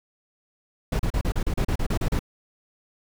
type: noise bursts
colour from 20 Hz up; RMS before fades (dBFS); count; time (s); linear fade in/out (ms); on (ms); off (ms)
brown; -23; 12; 0.92-2.193; 5; 74; 35
effects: none